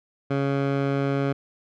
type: tone with low-pass filter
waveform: 15% pulse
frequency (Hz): 138.8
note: C#3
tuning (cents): +3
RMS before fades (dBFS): -24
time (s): 0.3-1.33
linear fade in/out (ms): 10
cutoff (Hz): 2300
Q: 0.58
effects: none